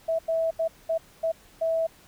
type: tone bursts at uneven times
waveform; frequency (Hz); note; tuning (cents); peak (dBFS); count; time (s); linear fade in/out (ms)
sine; 653; E5; -17; -22; 6; 0.08-0.19 / 0.28-0.51 / 0.59-0.68 / 0.89-0.98 / 1.23-1.32 / 1.61-1.87; 10
effects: pink hiss -55 dBFS RMS until 2.07 s